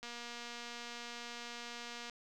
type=click train; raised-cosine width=0.2 ms; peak=-29 dBFS; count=493; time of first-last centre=0.03-2.097 s; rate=238 Hz; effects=none